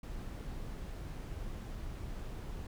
brown noise, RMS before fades -42 dBFS, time 0.03-2.67 s, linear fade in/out 5 ms, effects none

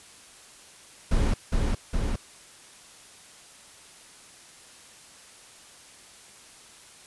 brown noise with echo, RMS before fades -22 dBFS, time 1.11-1.34 s, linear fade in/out 5 ms, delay 410 ms, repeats 2, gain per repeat -2 dB, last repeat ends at 2.16 s, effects white hiss -50 dBFS RMS until 7.06 s + resampled to 24000 Hz

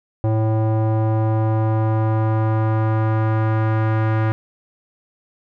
square tone with low-pass filter sweep, 110 Hz, A2, in tune, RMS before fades -18 dBFS, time 0.24-4.32 s, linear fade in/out 0 ms, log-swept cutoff 690 to 1600 Hz, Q 1.5, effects none

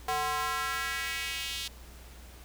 square tone with high-pass filter sweep, 149.5 Hz, D3, 31 cents sharp, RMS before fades -33 dBFS, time 0.08-1.68 s, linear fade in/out 5 ms, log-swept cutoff 760 to 3500 Hz, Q 2.1, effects added 60 Hz sine -48 dBFS peak until 2.44 s + pink hiss -53 dBFS RMS until 2.44 s

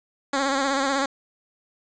10% pulse tone with vibrato, 273.5 Hz, C#4, 23 cents flat, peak -13 dBFS, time 0.33-1.06 s, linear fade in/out 5 ms, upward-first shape sine, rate 16 Hz, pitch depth 53 cents each way, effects resampled to 16000 Hz + 7-bit

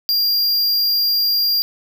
square tone, 4783 Hz, D8, 31 cents sharp, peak -15 dBFS, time 0.09-1.62 s, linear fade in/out 0 ms, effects none

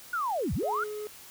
sine linear two-way sweep, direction down then up, 1480 to 53.4 to 1480 Hz, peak -27 dBFS, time 0.13-0.84 s, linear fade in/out 5 ms, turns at 0.54 s
triangle tone, 422.2 Hz, G#4, 29 cents sharp, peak -32 dBFS, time 0.63-1.07 s, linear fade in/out 0 ms
effects white hiss -49 dBFS RMS until 1.3 s

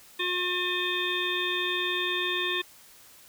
harmonic tone, 359.3 Hz, F4, 49 cents sharp, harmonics 1 / 3 / 5 / 7 / 9 / 10, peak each -33 / -36 / -32 / -33 / -37 / -31 dBFS, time 0.19-2.62 s, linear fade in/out 10 ms, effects white hiss -53 dBFS RMS until 3.28 s

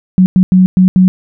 sine tone bursts at uneven times, 185 Hz, F#3, in tune, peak -3 dBFS, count 5, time 0.18-0.26 / 0.36-0.43 / 0.52-0.66 / 0.77-0.88 / 0.96-1.08 s, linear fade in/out 0 ms, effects none

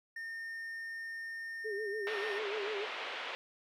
triangle tone, 1822 Hz, A#6, 40 cents flat, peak -38 dBFS, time 0.16-2.39 s, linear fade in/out 5 ms
sine tone with vibrato, 415.3 Hz, G#4, in tune, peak -36 dBFS, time 1.64-2.86 s, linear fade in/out 20 ms, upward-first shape sine, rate 6.8 Hz, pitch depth 94 cents each way
white band-pass noise, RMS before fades -41 dBFS, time 2.07-3.35 s, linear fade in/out 0 ms, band 390 to 3100 Hz, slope 24 dB/octave
effects none

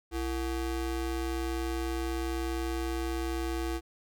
square ring-modulated tone, 198.5 Hz, G3, 22 cents sharp, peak -28 dBFS, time 0.11-3.81 s, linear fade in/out 50 ms, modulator 138 Hz, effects none

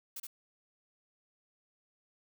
blue noise with echo, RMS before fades -42 dBFS, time 0.16-0.2 s, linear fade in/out 5 ms, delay 70 ms, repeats 1, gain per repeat -2 dB, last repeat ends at 0.27 s, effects none

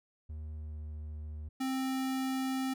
triangle tone with pitch glide, 77 to 76.16 Hz, D#2 to D#2, -17 to -36 cents, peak -37 dBFS, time 0.29-1.49 s, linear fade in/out 10 ms, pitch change -19 cents, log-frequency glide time 0.56-0.79 s
square tone, 263.2 Hz, C4, 10 cents sharp, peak -32 dBFS, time 1.6-2.74 s, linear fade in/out 10 ms
effects none

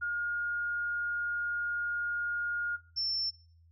sine tone pair in turn, 1424 / 5376 Hz, F6 / E8, +33 / +33 cents, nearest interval octave + major seventh, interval 2300 cents, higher second, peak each -30 / -29 dBFS, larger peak second, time 0.01-2.77 / 2.96-3.31 s, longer first, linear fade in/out 20 ms, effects noise-tail reverb RT60 0.5 s tail -21 dB re dry + added 83 Hz sine -58 dBFS peak until 3.71 s

